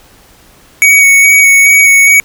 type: tone with vibrato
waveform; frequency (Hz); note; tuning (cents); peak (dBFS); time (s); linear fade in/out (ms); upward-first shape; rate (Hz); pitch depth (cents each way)
square; 2238; C#7; +16; -3; 0.82-2.2; 0; square; 2.4; 12
effects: pink hiss -42 dBFS RMS until 2.24 s